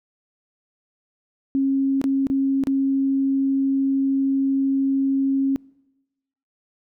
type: tone with dropouts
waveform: sine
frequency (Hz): 271.3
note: C#4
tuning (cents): -37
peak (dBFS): -17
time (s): 1.55-5.56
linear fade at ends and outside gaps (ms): 0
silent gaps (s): 2.015-2.041 / 2.269-2.3 / 2.637-2.671
effects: noise-tail reverb RT60 1.0 s tail -26 dB re dry